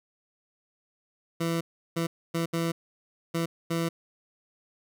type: tone bursts at uneven times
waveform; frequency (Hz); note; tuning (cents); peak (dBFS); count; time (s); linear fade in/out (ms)
20% pulse; 166.6; E3; +19; -21; 6; 1.4-1.61 / 1.96-2.07 / 2.34-2.46 / 2.53-2.72 / 3.34-3.46 / 3.7-3.89; 10
effects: none